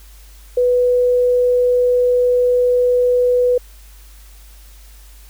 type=tone; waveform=sine; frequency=493.9 Hz; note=B4; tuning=in tune; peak=-11 dBFS; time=0.57-3.58 s; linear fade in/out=5 ms; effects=added 50 Hz sine -39 dBFS peak until 5.29 s + white hiss -48 dBFS RMS until 5.29 s